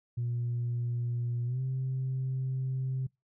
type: tone with pitch glide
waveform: sine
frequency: 120 to 130.86 Hz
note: B2 to C3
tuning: -49 to +1 cents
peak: -28 dBFS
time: 0.17-3.07 s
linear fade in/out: 10 ms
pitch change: +150 cents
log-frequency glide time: 1.45-1.61 s
effects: noise-tail reverb RT60 0.2 s tail -25 dB re dry + tanh soft clip ceiling -26 dBFS